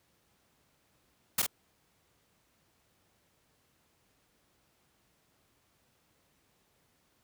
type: noise with echo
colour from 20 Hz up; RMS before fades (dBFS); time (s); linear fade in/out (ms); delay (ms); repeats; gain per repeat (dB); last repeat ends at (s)
white; -27; 1.38-1.42; 5; 45; 1; -5; 1.465
effects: pink hiss -71 dBFS RMS until 7.23 s + high-pass 60 Hz 12 dB/octave